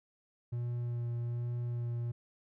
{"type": "tone with vibrato", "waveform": "triangle", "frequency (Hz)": 119.6, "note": "A#2", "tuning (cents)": 45, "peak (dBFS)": -31, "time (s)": [0.52, 2.12], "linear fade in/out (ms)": 10, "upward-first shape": "sine", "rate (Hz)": 1.2, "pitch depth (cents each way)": 13, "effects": []}